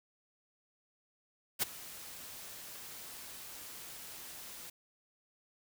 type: noise with ADSR envelope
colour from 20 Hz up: white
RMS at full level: -29 dBFS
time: 1.59-4.7 s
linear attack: 35 ms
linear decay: 14 ms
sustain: -19 dB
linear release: 5 ms
effects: none